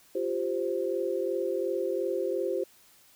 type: chord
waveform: sine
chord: F suspended second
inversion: none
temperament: equal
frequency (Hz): 349.2 / 392 / 523.3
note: F4 / G4 / C5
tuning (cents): 0 / 0 / 0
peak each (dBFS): -32 / -31 / -31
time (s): 0.15-2.64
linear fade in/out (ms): 5
effects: white hiss -59 dBFS RMS until 3.15 s